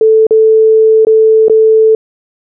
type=tone with dropouts; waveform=sine; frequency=440 Hz; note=A4; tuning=in tune; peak=-3 dBFS; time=0.01-1.95 s; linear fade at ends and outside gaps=2 ms; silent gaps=0.268-0.308 / 1.05-1.069 / 1.483-1.497 s; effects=none